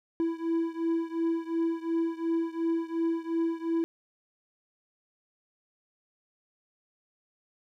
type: beating tone pair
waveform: triangle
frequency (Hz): 330 / 332.8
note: E4 / E4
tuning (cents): +2 / +17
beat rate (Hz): 2.8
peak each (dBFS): -27 / -29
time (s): 0.2-3.84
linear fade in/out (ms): 0
effects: none